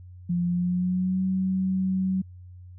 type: tone with pitch glide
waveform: sine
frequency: 174.61 to 188.23 Hz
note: F3 to F#3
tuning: 0 to +30 cents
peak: -22 dBFS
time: 0.29-2.22 s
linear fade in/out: 10 ms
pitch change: +130 cents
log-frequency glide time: 0.46-1.24 s
effects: added 90 Hz sine -42 dBFS peak until 2.78 s